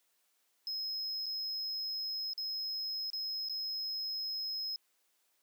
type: tone with dropouts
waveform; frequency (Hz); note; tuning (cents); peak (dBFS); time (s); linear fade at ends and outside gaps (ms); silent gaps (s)
triangle; 5130; E8; -48; -34; 0.67-4.76; 1; 1.259-1.264 / 2.334-2.378 / 3.102-3.132 / 3.487-3.496
effects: white hiss -75 dBFS RMS until 5.42 s + high-pass 300 Hz 12 dB/octave